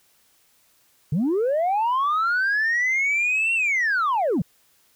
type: linear two-way sweep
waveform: sine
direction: up then down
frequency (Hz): 131.3 to 2747 to 131.3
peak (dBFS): -17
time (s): 1.12-4.42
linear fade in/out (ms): 5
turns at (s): 3.54
effects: tanh soft clip ceiling -17 dBFS + white hiss -61 dBFS RMS until 4.95 s